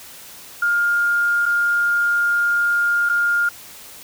sine tone with dropouts, 1411 Hz, F6, 17 cents sharp, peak -15 dBFS, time 0.62-3.49 s, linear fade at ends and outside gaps 5 ms, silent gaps 1.457-1.461 / 3.091-3.096 s, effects white hiss -40 dBFS RMS until 4.03 s

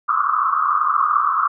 white band-pass noise, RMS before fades -18 dBFS, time 0.08-1.48 s, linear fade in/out 10 ms, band 1100 to 1300 Hz, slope 96 dB/octave, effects none

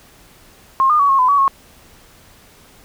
sine tone with pitch steps, 1069 / 1215 / 1130 / 1086 / 1012 / 1133 / 1092 Hz, C6 / D#6 / C#6 / C#6 / B5 / C#6 / C#6, +37 / -42 / +33 / -36 / +42 / +37 / -26 cents, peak -10 dBFS, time 0.8-1.479 s, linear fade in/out 0 ms, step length 97 ms, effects pink hiss -47 dBFS RMS until 2.84 s

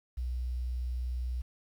sine tone, 61.74 Hz, B1, in tune, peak -31 dBFS, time 0.17-1.42 s, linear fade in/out 10 ms, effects 10-bit

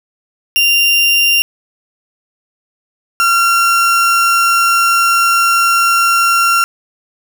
35% pulse tone pair in turn, 2783 / 1372.3 Hz, F7 / F6, -7 / -31 cents, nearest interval octave, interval 1224 cents, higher first, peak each -7 dBFS, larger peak neither, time 0.56-1.42 / 3.2-6.64 s, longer second, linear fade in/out 0 ms, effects none

